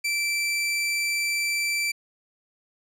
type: tone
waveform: sawtooth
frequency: 2335 Hz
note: D7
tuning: 11 cents flat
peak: -20 dBFS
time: 0.04-1.92 s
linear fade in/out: 10 ms
effects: low-pass 12000 Hz 12 dB/octave